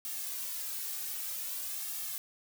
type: noise with flanger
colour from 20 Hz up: blue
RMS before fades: -38 dBFS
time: 0.05-2.18 s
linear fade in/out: 0 ms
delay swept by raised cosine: 2 to 3 ms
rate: 0.53 Hz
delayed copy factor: -0.95
effects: none